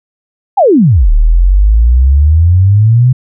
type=exponential two-way sweep; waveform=sine; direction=down then up; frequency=870 to 36.3 to 130.1 Hz; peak=-3 dBFS; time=0.57-3.13 s; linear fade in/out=10 ms; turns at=1.11 s; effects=none